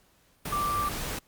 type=tone in noise; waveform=sine; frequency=1174 Hz; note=D6; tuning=1 cent flat; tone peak=-26 dBFS; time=0.52-0.89 s; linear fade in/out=5 ms; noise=pink; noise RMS=-34 dBFS; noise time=0.45-1.19 s; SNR=+5 dB; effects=pink hiss -64 dBFS RMS until 1.27 s + Opus 48 kbps